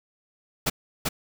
pink noise with echo, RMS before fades -23 dBFS, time 0.66-0.7 s, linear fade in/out 10 ms, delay 390 ms, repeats 1, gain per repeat -2 dB, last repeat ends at 1.09 s, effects none

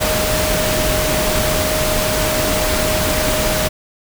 sine tone in noise, 620 Hz, D#5, 6 cents flat, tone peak -20 dBFS, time 0-3.69 s, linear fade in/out 20 ms, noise pink, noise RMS -18 dBFS, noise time 0-3.69 s, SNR -5 dB, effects none

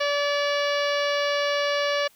harmonic tone with a mistuned harmonic, 576 Hz, D5, 34 cents flat, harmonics 1 / 2 / 3 / 4 / 5 / 6 / 7 / 8 / 9 / 10, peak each -24 / -30 / -30 / -33 / -33 / -37 / -38 / -37 / -42 / -43 dBFS, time 0-2.08 s, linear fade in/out 10 ms, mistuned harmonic 9, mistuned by +35 cents, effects white hiss -58 dBFS RMS until 2.15 s

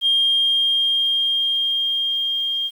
sine tone with level ramp, 3214 Hz, G7, 43 cents sharp, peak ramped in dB -13 to -20 dBFS, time 0.01-2.71 s, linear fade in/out 50 ms, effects tanh soft clip ceiling -9 dBFS + 8-bit

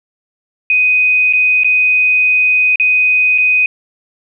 sine tone with dropouts, 2500 Hz, D#7, 8 cents sharp, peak -8 dBFS, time 0.7-3.66 s, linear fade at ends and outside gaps 2 ms, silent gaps 1.327-1.334 / 1.635-1.645 / 2.758-2.798 / 3.379-3.383 s, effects none

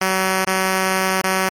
5% pulse tone with dropouts, 188.9 Hz, F#3, 36 cents sharp, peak -5 dBFS, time 0.01-1.49 s, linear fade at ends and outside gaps 5 ms, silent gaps 0.448-0.47 / 1.216-1.238 s, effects MP3 64 kbps

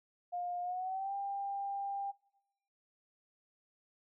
sine tone with pitch glide, 709 to 795.8 Hz, F5 to G5, +26 to +26 cents, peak -35 dBFS, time 0.32-2.12 s, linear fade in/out 20 ms, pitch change +200 cents, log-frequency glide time 0.62-1.14 s, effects noise-tail reverb RT60 0.9 s tail -23 dB re dry

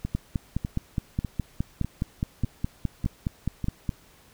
two click trains, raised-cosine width 5 ms, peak -16 / -13 dBFS, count 7 / 19, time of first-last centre 0.05-3.643 / 0.15-3.892 s, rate 1.67 / 4.81 Hz, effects pink hiss -56 dBFS RMS until 4.33 s

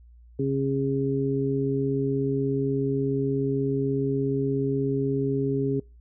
harmonic tone, 136.6 Hz, C#3, 25 cents flat, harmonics 1 / 2 / 3, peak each -27 / -27 / -27 dBFS, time 0.39-5.8 s, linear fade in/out 5 ms, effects noise-tail reverb RT60 0.3 s tail -26 dB re dry + added 59 Hz sine -48 dBFS peak until 6 s

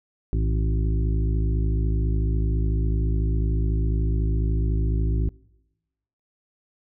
harmonic tone with a mistuned harmonic, 54 Hz, A1, 32 cents flat, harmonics 1 / 2 / 3 / 5 / 6 / 7, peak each -21 / -27 / -31 / -35 / -37 / -38 dBFS, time 0.33-5.29 s, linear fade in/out 0 ms, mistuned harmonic 1, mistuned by +120 cents, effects noise-tail reverb RT60 1.0 s tail -23 dB re dry

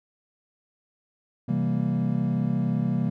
triangle chord, C dominant seventh, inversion none, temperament equal, 130.81 / 164.81 / 196 / 233.1 Hz, C3 / E3 / G3 / Bb3, 0 / 0 / 0 / 0 cents, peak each -26 dBFS, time 1.48-3.1 s, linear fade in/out 10 ms, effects none

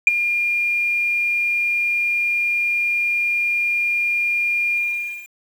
sine tone with ADSR envelope, 2410 Hz, D7, 44 cents sharp, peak -3 dBFS, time 0.07-5.29 s, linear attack 3 ms, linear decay 20 ms, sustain -14 dB, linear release 530 ms, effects tanh soft clip ceiling -4 dBFS + 7-bit

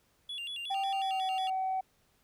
triangle tone with vibrato, 3078 Hz, G7, 32 cents flat, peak -35 dBFS, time 0.29-1.5 s, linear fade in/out 5 ms, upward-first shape square, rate 5.5 Hz, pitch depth 170 cents each way
sine tone with pitch glide, 780 to 757.4 Hz, G5 to F#5, -9 to +40 cents, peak -28 dBFS, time 0.7-1.81 s, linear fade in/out 10 ms, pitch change -51 cents, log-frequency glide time 0.94-1.23 s
effects tanh soft clip ceiling -26 dBFS + pink hiss -70 dBFS RMS until 2.23 s

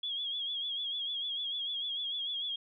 sine tone with vibrato, 3334 Hz, G#7, 6 cents sharp, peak -33 dBFS, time 0.03-2.56 s, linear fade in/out 5 ms, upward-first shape sine, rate 6.7 Hz, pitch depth 65 cents each way, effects none

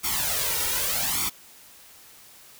white noise with flanger, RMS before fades -26 dBFS, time 0.03-1.3 s, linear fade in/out 20 ms, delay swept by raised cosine 0.88 to 2.18 ms, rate 0.83 Hz, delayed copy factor +0.8, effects white hiss -50 dBFS RMS until 2.59 s

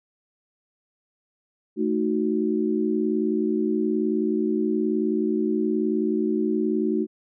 sine chord, D# diminished, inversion second, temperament equal, 220 / 311.1 / 370 Hz, A3 / D#4 / F#4, 0 / 0 / 0 cents, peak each -25 dBFS, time 1.76-7.07 s, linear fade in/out 50 ms, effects none

